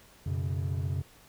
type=chord; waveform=triangle; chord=F# suspended fourth; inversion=none; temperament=equal with one note detuned; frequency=90.7 / 123.47 / 138.59 Hz; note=F#2 / B2 / C#3; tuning=-34 / 0 / 0 cents; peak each=-29 / -34 / -32 dBFS; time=0.26-1.02 s; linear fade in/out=5 ms; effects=pink hiss -57 dBFS RMS until 1.28 s